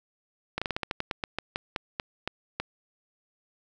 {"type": "slowing click train", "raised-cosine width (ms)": 0.3, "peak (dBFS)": -13, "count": 16, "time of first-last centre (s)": [0.58, 2.6], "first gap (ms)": 36, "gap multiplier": 1.17, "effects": []}